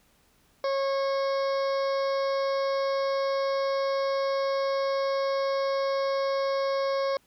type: harmonic tone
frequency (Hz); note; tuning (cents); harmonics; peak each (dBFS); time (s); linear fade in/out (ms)
546; C#5; -26; 1 / 2 / 3 / 4 / 6 / 7 / 8 / 9 / 10; -25 / -32 / -42 / -42 / -49 / -48 / -46 / -46 / -46; 0.64-7.17; 2
effects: pink hiss -64 dBFS RMS until 7.26 s

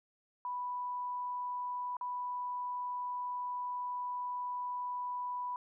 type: tone with dropouts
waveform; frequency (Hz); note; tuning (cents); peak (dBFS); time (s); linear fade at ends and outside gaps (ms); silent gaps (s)
sine; 987.8; B5; 0; -35; 0.45-5.56; 1; 1.968-2.011
effects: none

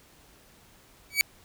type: tone with exponential growth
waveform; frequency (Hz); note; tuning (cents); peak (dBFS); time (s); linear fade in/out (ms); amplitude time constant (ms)
sawtooth; 2274; C#7; +44; -12; 1.1-1.21; 0; 23
effects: pink hiss -57 dBFS RMS until 1.44 s

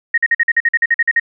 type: tone bursts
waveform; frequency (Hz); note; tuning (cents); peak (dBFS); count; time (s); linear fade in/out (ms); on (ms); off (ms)
sine; 1864.7; A#6; 0; -9; 13; 0.14-1.198; 5; 38; 47
effects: none

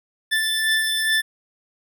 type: beating tone pair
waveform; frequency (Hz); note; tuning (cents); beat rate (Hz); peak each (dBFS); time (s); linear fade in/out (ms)
25% pulse; 1761 / 1763.4; A6 / A6; +1 / +3; 2.4; -16 / -22; 0.31-1.22; 20
effects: none

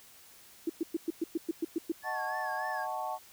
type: tone bursts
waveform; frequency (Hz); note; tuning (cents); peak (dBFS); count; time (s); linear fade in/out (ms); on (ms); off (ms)
sine; 329.6; E4; 0; -27; 10; 0.67-1.92; 5; 26; 110
type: tone with vibrato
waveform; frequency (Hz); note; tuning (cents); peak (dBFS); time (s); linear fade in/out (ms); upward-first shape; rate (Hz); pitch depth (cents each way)
triangle; 1695; G#6; +35; -36; 2.02-2.87; 50; sine; 3.4; 73
type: chord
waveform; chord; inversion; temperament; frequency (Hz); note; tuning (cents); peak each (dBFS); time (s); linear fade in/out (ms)
sine; D# half-diminished seventh; none; equal; 622.3 / 740 / 880 / 1108.7; D#5 / F#5 / A5 / C#6; 0 / 0 / 0 / 0; -41 / -37 / -37 / -41; 2.03-3.19; 50
effects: white hiss -56 dBFS RMS until 3.32 s

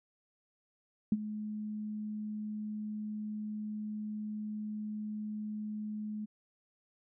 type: tone with ADSR envelope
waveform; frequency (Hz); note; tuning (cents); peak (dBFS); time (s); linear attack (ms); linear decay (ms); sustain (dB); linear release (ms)
sine; 212.4; G#3; +39; -22; 1.12-6.26; 3; 37; -14; 17
effects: none

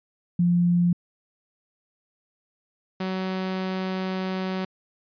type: tone pair in turn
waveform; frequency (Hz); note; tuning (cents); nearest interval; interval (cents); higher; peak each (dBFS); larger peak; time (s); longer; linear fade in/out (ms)
sine / sawtooth; 174.61 / 187.66; F3 / F#3; 0 / +25; minor second; 125; second; -17 / -22; first; 0.39-0.93 / 3-4.65; second; 5
effects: resampled to 11025 Hz

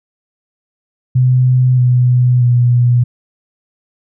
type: tone with pitch steps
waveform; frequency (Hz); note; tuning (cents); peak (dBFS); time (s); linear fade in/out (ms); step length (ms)
sine; 127.2 / 124.51 / 121.88; C3 / B2 / B2; -48 / +15 / -22; -7; 1.15-3.04; 10; 630
effects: none

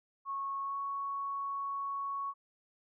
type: tone with pitch glide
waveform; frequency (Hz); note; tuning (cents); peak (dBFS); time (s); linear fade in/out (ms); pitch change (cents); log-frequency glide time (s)
sine; 1100 to 1110.9; C#6 to C#6; -14 to +3; -34; 0.25-2.34; 50; +17; 0.62-0.77
effects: none

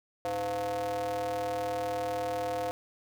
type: ring-modulated tone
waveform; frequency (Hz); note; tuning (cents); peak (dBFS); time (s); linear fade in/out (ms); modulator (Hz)
square; 98; G2; 0; -28; 0.25-2.71; 0; 608
effects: 10-bit

